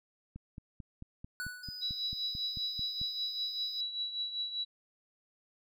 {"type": "click train", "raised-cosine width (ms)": 5, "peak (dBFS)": -32, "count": 13, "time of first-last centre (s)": [0.36, 3.015], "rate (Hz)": 4.52}
{"type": "tone with exponential decay", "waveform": "square", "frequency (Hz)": 1480, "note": "F#6", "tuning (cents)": 0, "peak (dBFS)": -35, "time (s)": [1.4, 2], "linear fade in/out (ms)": 0, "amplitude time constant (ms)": 130}
{"type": "tone", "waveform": "triangle", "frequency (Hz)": 4978, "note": "D#8", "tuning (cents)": 0, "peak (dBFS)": -40, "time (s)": [1.63, 3.81], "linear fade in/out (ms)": 5}
{"type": "tone with tremolo", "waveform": "sine", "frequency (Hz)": 3920, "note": "B7", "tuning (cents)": -14, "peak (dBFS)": -31, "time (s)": [1.81, 4.65], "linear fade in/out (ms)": 20, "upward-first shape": "triangle", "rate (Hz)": 5.1, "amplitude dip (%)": 70}
{"effects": []}